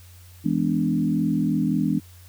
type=chord; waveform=sine; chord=E dominant seventh; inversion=none; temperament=equal with one note detuned; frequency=164.81 / 207.7 / 250.1 / 293.7 Hz; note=E3 / G#3 / B3 / D4; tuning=0 / 0 / +22 / 0 cents; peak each=-25 dBFS; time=0.44-2 s; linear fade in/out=20 ms; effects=added 90 Hz sine -45 dBFS peak until 2.28 s + white hiss -53 dBFS RMS until 2.28 s